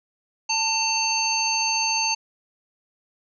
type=harmonic tone with a mistuned harmonic; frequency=900 Hz; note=A5; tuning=39 cents sharp; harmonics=1 / 3 / 5 / 7; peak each=-26 / -26 / -26 / -26 dBFS; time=0.49-2.15 s; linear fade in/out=10 ms; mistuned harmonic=1; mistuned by=-27 cents; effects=none